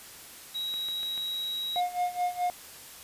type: tone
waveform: triangle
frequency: 3843 Hz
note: B7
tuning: 48 cents flat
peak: -29 dBFS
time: 0.54-1.81 s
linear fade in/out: 20 ms
type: click train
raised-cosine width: 0.3 ms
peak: -28 dBFS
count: 4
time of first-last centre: 0.74-1.177 s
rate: 6.86 Hz
type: tone with tremolo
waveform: triangle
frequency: 715 Hz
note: F5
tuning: 41 cents sharp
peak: -22 dBFS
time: 1.76-2.5 s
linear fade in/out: 0 ms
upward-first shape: sine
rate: 4.7 Hz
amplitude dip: 85%
effects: white hiss -47 dBFS RMS until 3.03 s + resampled to 32000 Hz